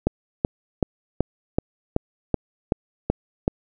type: click train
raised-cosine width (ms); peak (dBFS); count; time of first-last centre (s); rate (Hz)
2; -5; 10; 0.07-3.479; 2.64
effects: none